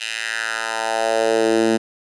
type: tone with high-pass filter sweep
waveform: 10% pulse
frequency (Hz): 112.4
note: A2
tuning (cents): +37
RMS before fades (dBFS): -20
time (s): 0-1.78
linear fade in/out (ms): 20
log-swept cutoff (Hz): 2700 to 250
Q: 2.5
effects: resampled to 24000 Hz